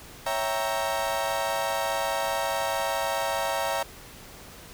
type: chord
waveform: 35% pulse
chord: C# diminished seventh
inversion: none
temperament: equal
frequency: 554.4 / 659.3 / 784 / 932.3 Hz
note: C#5 / E5 / G5 / Bb5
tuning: 0 / 0 / 0 / 0 cents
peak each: -30 / -29 / -31 / -29 dBFS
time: 0.26-3.83 s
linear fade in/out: 5 ms
effects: pink hiss -46 dBFS RMS until 4.73 s